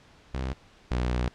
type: tone pair in turn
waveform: sawtooth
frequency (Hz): 65.1 / 61.38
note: C2 / B1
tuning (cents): -8 / -10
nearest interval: minor second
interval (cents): 102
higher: first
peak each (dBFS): -25 / -21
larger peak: second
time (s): 0.34-0.53 / 0.91-1.28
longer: second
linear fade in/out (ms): 0
effects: pink hiss -56 dBFS RMS until 1.34 s + low-pass 5000 Hz 12 dB/octave